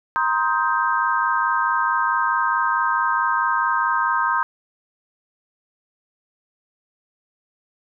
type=chord; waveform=sine; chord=C minor seventh; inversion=third; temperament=just; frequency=941.9 / 1046.5 / 1255.8 / 1569.8 Hz; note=Bb5 / C6 / Eb6 / G6; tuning=+18 / 0 / +16 / +2 cents; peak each=-23 dBFS; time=0.16-4.43 s; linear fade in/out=0 ms; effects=none